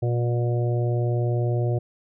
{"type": "harmonic tone", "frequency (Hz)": 120, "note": "B2", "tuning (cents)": -49, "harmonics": [1, 3, 4, 5, 6], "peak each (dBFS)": [-21, -29, -34, -33, -37], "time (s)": [0.02, 1.79], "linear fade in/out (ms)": 10, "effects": []}